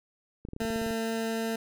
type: clicks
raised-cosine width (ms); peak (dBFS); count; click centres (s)
3; -26; 11; 0.451 / 0.487 / 0.534 / 0.564 / 0.618 / 0.651 / 0.704 / 0.76 / 0.816 / 0.864 / 0.908
type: tone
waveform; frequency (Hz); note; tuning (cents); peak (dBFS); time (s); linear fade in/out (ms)
20% pulse; 225.4; A3; +42; -24; 0.6-1.56; 5
effects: none